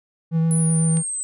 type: tone with vibrato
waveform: triangle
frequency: 163 Hz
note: E3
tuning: 19 cents flat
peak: -14 dBFS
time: 0.31-1.03 s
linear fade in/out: 50 ms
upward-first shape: triangle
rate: 8 Hz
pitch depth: 17 cents each way
type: exponential sweep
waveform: sine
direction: down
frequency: 10100 to 8030 Hz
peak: -24 dBFS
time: 0.51-1.23 s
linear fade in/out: 0 ms
type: click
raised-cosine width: 0.2 ms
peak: -21 dBFS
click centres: 0.971 s
effects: none